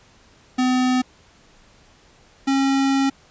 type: tone pair in turn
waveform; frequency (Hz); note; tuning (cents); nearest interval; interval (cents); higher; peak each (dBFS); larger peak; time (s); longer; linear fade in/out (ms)
square; 253.9 / 271.8; B3 / C#4; +48 / -34; minor second; 118; second; -17; neither; 0.58-1.02 / 2.47-3.1; second; 10
effects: pink hiss -53 dBFS RMS until 3.3 s + resampled to 16000 Hz